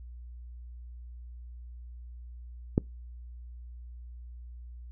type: click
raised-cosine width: 3 ms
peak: -9 dBFS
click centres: 2.779 s
effects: noise-tail reverb RT60 0.2 s tail -25 dB re dry + added 60 Hz sine -42 dBFS peak until 4.91 s